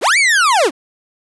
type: linear two-way sweep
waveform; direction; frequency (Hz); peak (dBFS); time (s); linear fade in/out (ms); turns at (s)
40% pulse; up then down; 235.3 to 2349 to 235.3; -9; 0.01-0.71; 50; 0.18
effects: resampled to 24000 Hz + 7-bit